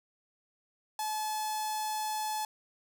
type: tone with notch filter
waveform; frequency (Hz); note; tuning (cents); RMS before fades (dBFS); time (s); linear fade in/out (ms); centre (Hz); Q
sawtooth; 860; A5; -40; -34; 0.99-2.45; 2; 2100; 0.68
effects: none